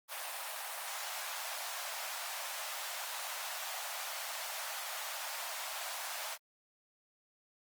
pink high-pass noise, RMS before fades -41 dBFS, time 0.08-6.38 s, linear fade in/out 50 ms, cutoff 620 Hz, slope 48 dB/octave, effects Opus 32 kbps

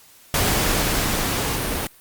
pink noise with level ramp, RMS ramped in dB -19 to -25 dBFS, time 0.34-1.87 s, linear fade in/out 2 ms, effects white hiss -50 dBFS RMS until 2 s + Opus 48 kbps

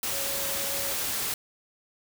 sine tone in noise, 554.4 Hz, C#5, in tune, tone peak -38 dBFS, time 0.12-0.93 s, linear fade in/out 2 ms, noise white, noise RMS -30 dBFS, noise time 0.03-1.34 s, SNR -11 dB, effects none

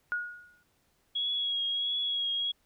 sine tone with exponential decay, 1445 Hz, F#6, 41 cents flat, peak -26 dBFS, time 0.12-0.63 s, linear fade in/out 0 ms, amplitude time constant 110 ms
sine tone with vibrato, 3322 Hz, G#7, in tune, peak -28 dBFS, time 1.15-2.52 s, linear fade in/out 10 ms, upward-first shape triangle, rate 1.5 Hz, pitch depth 32 cents each way
effects pink hiss -71 dBFS RMS until 2.65 s

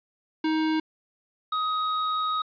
square tone pair in turn, 314.7 / 1258.8 Hz, D#4 / D#6, +20 / +20 cents, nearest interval 2 octaves, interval 2400 cents, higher second, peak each -23 / -25 dBFS, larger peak first, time 0.44-0.8 / 1.52-2.42 s, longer second, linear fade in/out 5 ms, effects resampled to 11025 Hz + 9-bit

